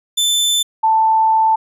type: tone pair in turn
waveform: sawtooth / sine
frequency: 3530 / 884.2 Hz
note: A7 / A5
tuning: +5 / +8 cents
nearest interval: 2 octaves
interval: 2397 cents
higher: first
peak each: -10 dBFS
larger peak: neither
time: 0.17-0.63 / 0.83-1.56 s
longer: second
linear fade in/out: 10 ms
effects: resampled to 32000 Hz